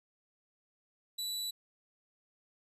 sawtooth tone, 3951 Hz, B7, in tune, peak -32 dBFS, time 1.18-1.51 s, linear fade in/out 10 ms, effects resampled to 32000 Hz

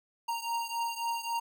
square beating tone pair, 928 / 931.7 Hz, A#5 / A#5, -8 / -1 cents, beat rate 3.7 Hz, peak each -34 / -37 dBFS, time 0.28-1.4 s, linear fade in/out 10 ms, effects none

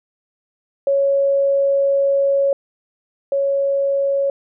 sine tone pair in turn, 554.4 / 554.4 Hz, C#5 / C#5, 0 / 0 cents, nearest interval unison, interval 0 cents, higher neither, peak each -13 / -15 dBFS, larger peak first, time 0.87-2.53 / 3.32-4.3 s, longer first, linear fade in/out 2 ms, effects none

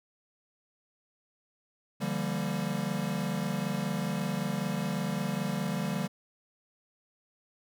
square chord, G minor seventh, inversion second, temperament equal with one note detuned, 146.83 / 170.82 / 196 / 233.1 Hz, D3 / F3 / G3 / Bb3, 0 / -38 / 0 / 0 cents, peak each -37 / -36 / -34 / -38 dBFS, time 2-6.08 s, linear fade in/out 20 ms, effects none

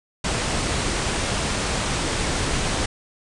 pink low-pass noise, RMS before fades -24 dBFS, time 0.24-2.86 s, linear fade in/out 5 ms, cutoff 9600 Hz, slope 96 dB/octave, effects none

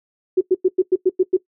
sine tone bursts, 370 Hz, F#4, in tune, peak -10 dBFS, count 8, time 0.37-1.37 s, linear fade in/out 10 ms, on 41 ms, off 96 ms, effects noise-tail reverb RT60 0.1 s tail -18 dB re dry

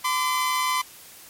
sawtooth tone pair together, 1020 / 1167.8 Hz, C6 / D6, -44 / -10 cents, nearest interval major second, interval 234 cents, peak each -19 / -24 dBFS, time 0.04-0.82 s, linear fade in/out 10 ms, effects white hiss -46 dBFS RMS until 1.29 s + MP3 64 kbps

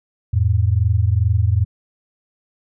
sine tone pair together, 86.3 / 108.73 Hz, F2 / A2, -20 / -20 cents, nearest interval major third, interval 400 cents, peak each -16 dBFS, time 0.33-1.65 s, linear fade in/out 10 ms, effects none

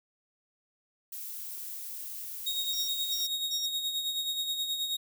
violet noise, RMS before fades -40 dBFS, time 1.12-3.27 s, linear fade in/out 5 ms
40% pulse tone with tremolo, 3756 Hz, A#7, 12 cents sharp, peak -27 dBFS, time 2.46-4.97 s, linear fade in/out 10 ms, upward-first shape sine, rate 9.4 Hz, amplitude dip 50%
sine tone bursts, 5588 Hz, F8, in tune, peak -35 dBFS, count 3, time 2.73-3.66 s, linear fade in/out 5 ms, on 150 ms, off 240 ms
effects none

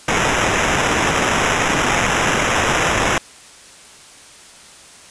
white noise with sample-and-hold, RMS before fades -17 dBFS, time 0.08-3.18 s, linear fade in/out 2 ms, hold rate 4410 Hz, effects white hiss -42 dBFS RMS until 5.1 s + resampled to 22050 Hz

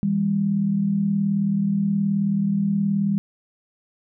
sine tone pair together, 161.78 / 200.6 Hz, E3 / G3, -32 / +40 cents, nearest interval major third, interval 372 cents, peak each -26 / -19 dBFS, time 0.03-3.18 s, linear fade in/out 0 ms, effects none

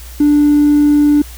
sine tone with hard clipping, 293.7 Hz, D4, in tune, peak -7 dBFS, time 0.2-1.22 s, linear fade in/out 5 ms, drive 1 dB, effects added 60 Hz sine -30 dBFS peak until 1.37 s + white hiss -37 dBFS RMS until 1.37 s

